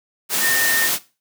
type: tone in noise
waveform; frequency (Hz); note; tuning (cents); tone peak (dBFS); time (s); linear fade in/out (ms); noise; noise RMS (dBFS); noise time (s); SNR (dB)
sine; 1827; A#6; -35; -18; 0.4-0.9; 50; white; -20; 0.29-0.99; -1
effects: noise-tail reverb RT60 0.3 s tail -17 dB re dry + high-pass 150 Hz 12 dB/octave